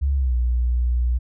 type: tone with pitch glide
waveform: sine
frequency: 69.2 to 60.59 Hz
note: C#2 to B1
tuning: -2 to -32 cents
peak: -17 dBFS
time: 0.01-1.19 s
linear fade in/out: 20 ms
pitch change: -230 cents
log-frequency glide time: 0.15-0.35 s
effects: none